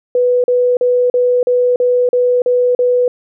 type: tone bursts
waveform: sine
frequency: 493.9 Hz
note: B4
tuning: in tune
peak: -9 dBFS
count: 9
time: 0.15-3.08 s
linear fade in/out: 2 ms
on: 290 ms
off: 40 ms
effects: none